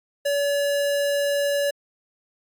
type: tone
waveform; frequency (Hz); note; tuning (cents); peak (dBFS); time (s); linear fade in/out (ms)
square; 570; C#5; +48; -21; 0.25-1.71; 10
effects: AAC 64 kbps